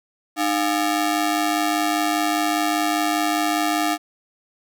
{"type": "ring-modulated tone", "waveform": "sawtooth", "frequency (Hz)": 507, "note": "B4", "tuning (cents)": 45, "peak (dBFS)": -12, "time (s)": [0.36, 3.98], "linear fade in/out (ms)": 50, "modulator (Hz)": 201, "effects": []}